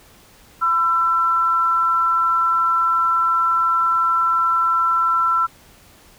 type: tone pair together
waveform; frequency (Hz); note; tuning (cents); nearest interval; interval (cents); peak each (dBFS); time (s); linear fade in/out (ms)
sine; 1010 / 1341.4; B5 / E6; +39 / +30; perfect fourth; 491; -24 / -15; 0.61-5.47; 20
effects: pink hiss -49 dBFS RMS until 6.18 s